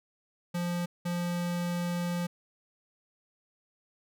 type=tone bursts at uneven times; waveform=square; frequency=174.61 Hz; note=F3; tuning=in tune; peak=-30 dBFS; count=2; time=0.54-0.86 / 1.05-2.27 s; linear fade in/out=10 ms; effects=none